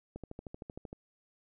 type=click train; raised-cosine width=2 ms; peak=-29 dBFS; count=11; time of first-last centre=0.16-0.929 s; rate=13 Hz; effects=none